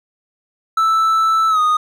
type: tone with pitch glide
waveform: triangle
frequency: 1318.5 to 1237.3 Hz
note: E6 to D#6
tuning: 0 to -10 cents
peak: -10 dBFS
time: 0.77-1.77 s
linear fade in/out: 5 ms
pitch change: -110 cents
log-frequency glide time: 1.49-1.6 s
effects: none